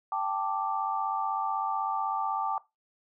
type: chord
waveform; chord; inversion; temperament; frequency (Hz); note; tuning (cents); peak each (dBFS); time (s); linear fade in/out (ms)
sine; G suspended second; none; equal; 784 / 880 / 1174.7; G5 / A5 / D6; 0 / 0 / 0; -32; 0.12-2.58; 2
effects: noise-tail reverb RT60 0.2 s tail -17 dB re dry